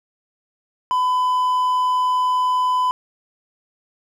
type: tone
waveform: triangle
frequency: 1005 Hz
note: B5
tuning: 30 cents sharp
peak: -14 dBFS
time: 0.91-2.91 s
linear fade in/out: 0 ms
effects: none